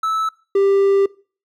triangle tone pair in turn, 1308 / 394.6 Hz, E6 / G4, -14 / +11 cents, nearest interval octave + major sixth, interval 2075 cents, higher first, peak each -15 / -10 dBFS, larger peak second, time 0.03-0.29 / 0.55-1.06 s, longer second, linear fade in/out 5 ms, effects noise-tail reverb RT60 0.4 s tail -22 dB re dry

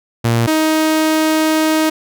sawtooth tone pair in turn, 116.54 / 314.1 Hz, A#2 / D#4, 0 / +16 cents, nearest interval octave + perfect fourth, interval 1716 cents, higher second, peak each -8 dBFS, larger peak neither, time 0.24-0.47 / 0.47-1.9 s, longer second, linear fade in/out 10 ms, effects none

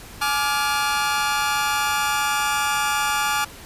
sawtooth chord, D diminished, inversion second, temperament just, 845.8 / 1174.7 / 1409.6 Hz, Ab5 / D6 / F6, +31 / 0 / +16 cents, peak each -20 / -21 / -21 dBFS, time 0.21-3.45 s, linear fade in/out 10 ms, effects pink hiss -41 dBFS RMS until 3.65 s + resampled to 32000 Hz

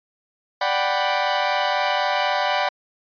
sawtooth chord, G major seventh, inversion second, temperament equal, 587.3 / 740 / 784 / 987.8 Hz, D5 / F#5 / G5 / B5, 0 / 0 / 0 / 0 cents, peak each -21 dBFS, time 0.61-2.69 s, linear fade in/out 5 ms, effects resampled to 11025 Hz

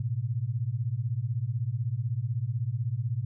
sine beating tone pair, 110 / 126 Hz, A2 / B2, 0 / +35 cents, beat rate 16 Hz, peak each -30 dBFS, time 0-3.25 s, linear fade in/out 5 ms, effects none

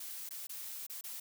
blue noise with dropouts, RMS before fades -44 dBFS, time 0-1.2 s, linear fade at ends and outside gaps 5 ms, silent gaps 0.291-0.307 / 0.47-0.493 / 0.867-0.897 / 1.011-1.039 s, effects none

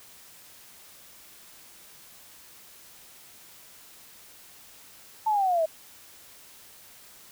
sine linear sweep, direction down, 889 to 622.3 Hz, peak -21 dBFS, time 5.26-5.66 s, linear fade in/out 10 ms, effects white hiss -51 dBFS RMS until 7.31 s

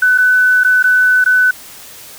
sine tone with dropouts, 1501 Hz, F#6, 24 cents sharp, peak -7 dBFS, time 0.02-1.51 s, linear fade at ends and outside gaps 5 ms, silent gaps 0.178-0.183 / 0.636-0.646 / 0.827-0.84 / 1.242-1.26 s, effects white hiss -35 dBFS RMS until 2.18 s

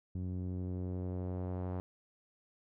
sawtooth tone with low-pass filter sweep, 91.3 Hz, F#2, 23 cents flat, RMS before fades -38 dBFS, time 0.15-1.8 s, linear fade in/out 0 ms, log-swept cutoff 230 to 870 Hz, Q 1.1, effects none

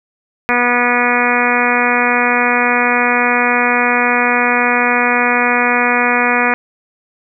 harmonic tone, 243.6 Hz, B3, 24 cents flat, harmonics 1 / 2 / 3 / 4 / 5 / 6 / 7 / 8 / 9 / 10, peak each -20 / -20 / -20 / -20 / -20 / -20 / -20 / -20 / -20 / -20 dBFS, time 0.49-6.54 s, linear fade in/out 0 ms, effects none

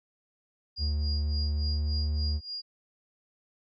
sine tone with tremolo, 4837 Hz, D#8, 50 cents flat, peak -33 dBFS, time 0.76-2.62 s, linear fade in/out 20 ms, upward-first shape sine, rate 3.5 Hz, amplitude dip 85%
triangle tone with pitch glide, 74.4 to 75.09 Hz, D2 to D2, +23 to +39 cents, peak -24 dBFS, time 0.78-2.41 s, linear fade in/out 50 ms, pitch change +16 cents, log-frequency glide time 1.35-1.94 s
effects none

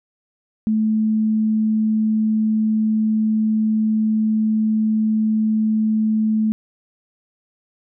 sine tone, 217.5 Hz, A3, 20 cents flat, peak -15 dBFS, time 0.67-6.52 s, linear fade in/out 0 ms, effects none

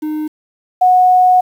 triangle / sine tone pair in turn, 306.8 / 732.9 Hz, D#4 / F#5, -24 / -17 cents, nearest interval octave + minor third, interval 1507 cents, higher second, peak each -15 / -6 dBFS, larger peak second, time 0.02-0.28 / 0.81-1.41 s, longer second, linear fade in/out 10 ms, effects 7-bit

